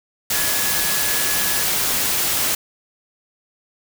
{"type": "tone in noise", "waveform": "sine", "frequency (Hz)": 1692, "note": "G#6", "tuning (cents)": 32, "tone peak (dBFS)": -29, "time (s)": [0.33, 1.63], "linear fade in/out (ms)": 5, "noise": "white", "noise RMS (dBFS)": -20, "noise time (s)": [0.3, 2.55], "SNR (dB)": -12, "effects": []}